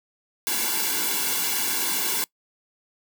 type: noise with comb filter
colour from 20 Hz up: white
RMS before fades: -25 dBFS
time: 0.47-2.24 s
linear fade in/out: 0 ms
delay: 1.6 ms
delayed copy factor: -1
effects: noise-tail reverb RT60 0.1 s tail -23 dB re dry + high-pass 200 Hz 12 dB/octave